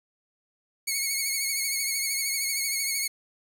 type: tone with vibrato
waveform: 10% pulse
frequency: 2200 Hz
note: C#7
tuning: 14 cents flat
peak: -17 dBFS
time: 0.87-3.08 s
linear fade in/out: 10 ms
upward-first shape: triangle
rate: 13 Hz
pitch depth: 54 cents each way
effects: 9-bit